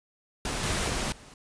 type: noise with level steps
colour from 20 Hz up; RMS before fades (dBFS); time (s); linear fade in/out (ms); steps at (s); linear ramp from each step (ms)
pink; -31 / -28 / -30 / -50; 0.45-1.34; 2; 0.63 / 0.88 / 1.12; 2
effects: resampled to 22050 Hz